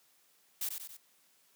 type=noise with echo; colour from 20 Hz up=blue; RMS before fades=-35 dBFS; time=0.61-0.69 s; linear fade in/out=5 ms; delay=93 ms; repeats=3; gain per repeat=-5 dB; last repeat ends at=0.969 s; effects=white hiss -68 dBFS RMS until 1.55 s + high-pass 150 Hz 12 dB/octave